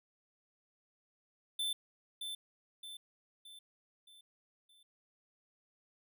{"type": "tone with echo", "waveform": "square", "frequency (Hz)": 3535, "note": "A7", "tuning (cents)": 7, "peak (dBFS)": -34, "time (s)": [1.59, 1.73], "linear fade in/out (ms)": 5, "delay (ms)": 620, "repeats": 5, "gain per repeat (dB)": -6, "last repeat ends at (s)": 4.83, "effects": []}